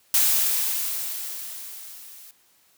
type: noise with level ramp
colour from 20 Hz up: blue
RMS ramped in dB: -18 to -46 dBFS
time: 0.14-2.31 s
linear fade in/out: 2 ms
effects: white hiss -61 dBFS RMS until 2.77 s + high-pass 60 Hz 12 dB/octave